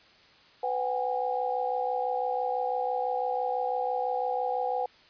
sine tone cluster, 502 / 747 / 813 Hz, B4 / F#5 / G#5, +28 / +16 / -37 cents, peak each -31 dBFS, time 0.63-4.86 s, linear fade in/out 5 ms, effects white hiss -57 dBFS RMS until 5.09 s + resampled to 11025 Hz

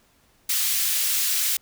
white high-pass noise, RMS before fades -23 dBFS, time 0.49-1.57 s, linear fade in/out 5 ms, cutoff 2300 Hz, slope 12 dB/octave, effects pink hiss -61 dBFS RMS until 1.61 s

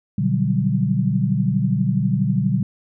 sine chord, G major seventh, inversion first, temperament just, 122.5 / 147 / 183.75 / 196 Hz, B2 / D3 / F#3 / G3, -14 / +2 / -12 / 0 cents, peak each -22 dBFS, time 0.18-2.63 s, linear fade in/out 5 ms, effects none

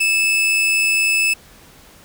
40% pulse tone, 2617 Hz, E7, 13 cents flat, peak -13 dBFS, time 0-1.34 s, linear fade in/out 10 ms, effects pink hiss -46 dBFS RMS until 2.04 s

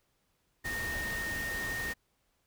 sine tone in noise, 1844 Hz, A#6, 19 cents flat, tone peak -34 dBFS, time 0.64-1.94 s, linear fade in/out 20 ms, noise pink, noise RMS -40 dBFS, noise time 0.64-1.94 s, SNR +3 dB, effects pink hiss -75 dBFS RMS until 2.46 s

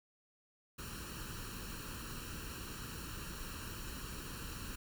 pink noise with comb filter, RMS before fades -45 dBFS, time 0.78-4.76 s, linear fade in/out 10 ms, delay 0.71 ms, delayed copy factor +0.75, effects none

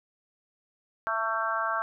harmonic tone with a mistuned harmonic, 224 Hz, A3, 31 cents sharp, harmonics 3 / 4 / 5 / 6 / 7, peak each -34 / -35 / -31 / -31 / -33 dBFS, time 1.07-1.82 s, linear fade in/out 0 ms, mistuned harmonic 3, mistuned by -16 cents, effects none

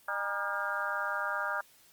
harmonic tone with a mistuned harmonic, 201.4 Hz, G3, 47 cents sharp, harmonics 3 / 4 / 5 / 6 / 7 / 8, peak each -40 / -41 / -39 / -37 / -35 / -37 dBFS, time 0.08-1.61 s, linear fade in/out 5 ms, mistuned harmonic 5, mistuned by -94 cents, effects white hiss -61 dBFS RMS until 1.92 s + Opus 32 kbps

